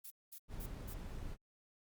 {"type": "noise bursts", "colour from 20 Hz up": "violet", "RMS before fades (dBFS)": -50, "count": 4, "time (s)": [0.04, 0.942], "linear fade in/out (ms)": 10, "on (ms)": 68, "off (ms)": 210}
{"type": "noise", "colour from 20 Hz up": "brown", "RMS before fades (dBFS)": -45, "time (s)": [0.48, 1.37], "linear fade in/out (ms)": 50}
{"effects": ["Opus 48 kbps"]}